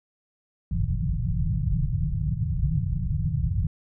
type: low-pass noise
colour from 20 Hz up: white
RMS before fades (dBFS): -25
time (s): 0.71-3.67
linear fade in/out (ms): 5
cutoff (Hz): 170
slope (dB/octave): 96
effects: none